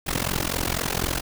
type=noise with amplitude modulation; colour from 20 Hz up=pink; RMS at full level=-22 dBFS; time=0.06-1.21 s; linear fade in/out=20 ms; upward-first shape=sine; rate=44 Hz; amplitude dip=95%; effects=none